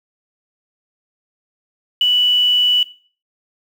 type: tone with quantisation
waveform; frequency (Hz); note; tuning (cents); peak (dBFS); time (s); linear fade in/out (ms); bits
sine; 2960; F#7; 0; -11; 2.01-2.83; 2; 6
effects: noise-tail reverb RT60 0.4 s tail -17 dB re dry